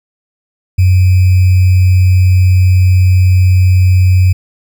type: tone with sample-and-hold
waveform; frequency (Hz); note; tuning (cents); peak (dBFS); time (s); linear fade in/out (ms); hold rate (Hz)
sine; 92; F#2; -9; -4; 0.78-4.33; 10; 2450
effects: none